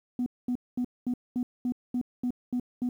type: tone bursts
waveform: sine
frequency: 246.9 Hz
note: B3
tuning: in tune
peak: -24 dBFS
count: 10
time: 0.19-2.89 s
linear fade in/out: 2 ms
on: 72 ms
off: 220 ms
effects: tanh soft clip ceiling -23 dBFS + 10-bit